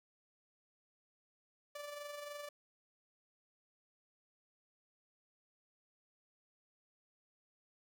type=tone with amplitude modulation; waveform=sawtooth; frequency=584 Hz; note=D5; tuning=10 cents flat; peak=-39 dBFS; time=1.75-2.49 s; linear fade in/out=5 ms; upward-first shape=sine; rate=23.4 Hz; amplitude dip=45%; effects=none